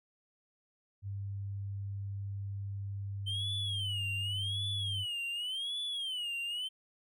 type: tone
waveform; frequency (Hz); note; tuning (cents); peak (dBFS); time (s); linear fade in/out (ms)
sine; 99.3; G2; +23; -36; 1.02-5.06; 50
type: tone with vibrato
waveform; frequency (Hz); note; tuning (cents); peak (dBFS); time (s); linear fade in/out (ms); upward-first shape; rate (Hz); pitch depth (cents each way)
triangle; 3090; G7; -26; -33; 3.26-6.69; 20; sine; 0.88; 190
effects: none